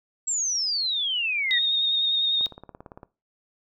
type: exponential sweep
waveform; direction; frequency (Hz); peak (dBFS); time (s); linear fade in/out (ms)
sine; down; 7700 to 1866; -23; 0.27-1.59; 10
type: tone with vibrato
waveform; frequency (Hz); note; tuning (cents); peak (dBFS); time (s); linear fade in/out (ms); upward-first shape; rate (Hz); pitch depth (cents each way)
sine; 3700; A#7; -14; -20; 1.51-2.46; 0; triangle; 10; 28
type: click train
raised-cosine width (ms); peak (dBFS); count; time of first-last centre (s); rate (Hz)
1; -27; 12; 2.41-3.031; 17.7
effects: noise-tail reverb RT60 0.3 s tail -20 dB re dry